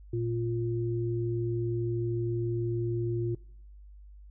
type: tone pair together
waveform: sine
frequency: 116.53 / 349.2 Hz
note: A#2 / F4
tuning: 0 / 0 cents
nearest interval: octave + perfect fifth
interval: 1900 cents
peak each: -30 / -31 dBFS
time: 0.13-3.35 s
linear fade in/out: 5 ms
effects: noise-tail reverb RT60 0.7 s tail -23 dB re dry + added 50 Hz sine -47 dBFS peak until 4.3 s